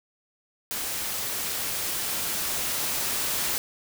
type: noise with level ramp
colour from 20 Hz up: white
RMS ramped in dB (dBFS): -31 to -27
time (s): 0.71-3.58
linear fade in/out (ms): 0
effects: none